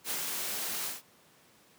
white noise with ADSR envelope, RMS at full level -33 dBFS, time 0.04-1.02 s, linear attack 64 ms, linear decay 75 ms, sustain -2 dB, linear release 150 ms, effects pink hiss -61 dBFS RMS until 1.78 s + high-pass 150 Hz 12 dB/octave

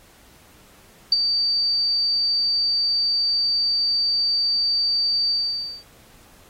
sine tone with ADSR envelope, 4624 Hz, D8, 28 cents flat, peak -11 dBFS, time 1.12-5.84 s, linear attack 3 ms, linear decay 28 ms, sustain -7 dB, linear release 540 ms, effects pink hiss -52 dBFS RMS until 6.49 s + AAC 48 kbps

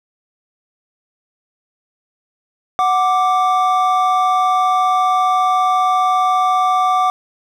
triangle tone pair together, 740 / 1174.7 Hz, F#5 / D6, 0 / 0 cents, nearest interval minor sixth, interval 800 cents, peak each -13 dBFS, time 2.79-7.1 s, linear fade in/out 0 ms, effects none

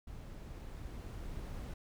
brown noise with level ramp, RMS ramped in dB -48 to -42 dBFS, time 0.07-1.74 s, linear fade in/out 5 ms, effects none

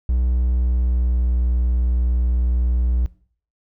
triangle tone with pitch glide, 61.74 to 60.89 Hz, B1 to B1, 0 to -24 cents, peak -14 dBFS, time 0.09-3.06 s, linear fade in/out 0 ms, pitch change -24 cents, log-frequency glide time 0.48-1.36 s, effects noise-tail reverb RT60 0.5 s tail -19 dB re dry

